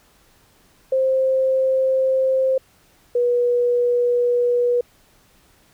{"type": "tone pair in turn", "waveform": "sine", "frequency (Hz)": [526, 485.4], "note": ["C5", "B4"], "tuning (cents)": [9, -30], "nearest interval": "minor second", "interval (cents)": 139, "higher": "first", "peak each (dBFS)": -15, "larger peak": "neither", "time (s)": [[0.92, 2.58], [3.15, 4.81]], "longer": "neither", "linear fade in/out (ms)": 5, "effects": ["pink hiss -56 dBFS RMS until 5.73 s"]}